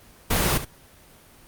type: noise with echo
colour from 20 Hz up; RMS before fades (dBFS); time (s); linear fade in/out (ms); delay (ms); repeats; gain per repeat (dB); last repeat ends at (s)
pink; -21; 0.3-0.58; 10; 71; 1; -12; 0.651
effects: pink hiss -51 dBFS RMS until 1.47 s + Opus 24 kbps